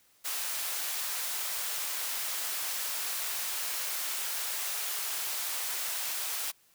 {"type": "high-pass noise", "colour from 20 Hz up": "white", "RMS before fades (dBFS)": -34, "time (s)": [0.24, 6.52], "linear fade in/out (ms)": 20, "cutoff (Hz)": 670, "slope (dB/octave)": 12, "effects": ["white hiss -65 dBFS RMS until 6.74 s"]}